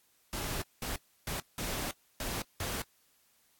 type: noise bursts at uneven times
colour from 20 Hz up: pink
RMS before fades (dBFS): -36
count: 6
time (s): 0.33-0.62 / 0.82-0.96 / 1.27-1.4 / 1.58-1.91 / 2.2-2.42 / 2.6-2.82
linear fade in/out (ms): 2
effects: white hiss -69 dBFS RMS until 3.59 s + AAC 64 kbps